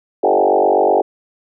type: tone with frequency modulation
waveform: sine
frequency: 591 Hz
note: D5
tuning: 11 cents sharp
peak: -10 dBFS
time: 0.23-1.02 s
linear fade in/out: 10 ms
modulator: 48 Hz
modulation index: 4.9
effects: none